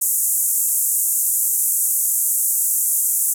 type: band-pass noise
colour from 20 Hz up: white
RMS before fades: -19 dBFS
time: 0.01-3.34 s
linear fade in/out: 10 ms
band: 7100 to 14000 Hz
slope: 48 dB/octave
effects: none